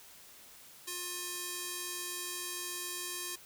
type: tone with band-pass filter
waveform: square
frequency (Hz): 355.3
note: F4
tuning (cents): +30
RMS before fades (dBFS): -40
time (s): 0.87-3.36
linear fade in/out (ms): 10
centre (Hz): 10000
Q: 0.68
effects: white hiss -55 dBFS RMS until 3.45 s